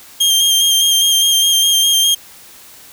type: tone with vibrato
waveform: sawtooth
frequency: 3200 Hz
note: G7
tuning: 35 cents sharp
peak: -7 dBFS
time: 0.2-2.15 s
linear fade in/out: 10 ms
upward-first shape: square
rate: 4.9 Hz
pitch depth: 18 cents each way
effects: white hiss -40 dBFS RMS until 2.92 s